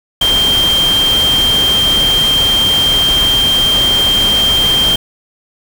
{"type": "tone in noise", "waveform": "sine", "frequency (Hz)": 3170, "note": "G7", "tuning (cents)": 19, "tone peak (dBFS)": -9, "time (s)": [0.21, 4.96], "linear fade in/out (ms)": 5, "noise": "pink", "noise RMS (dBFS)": -19, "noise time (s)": [0.21, 4.96], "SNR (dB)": 7, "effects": []}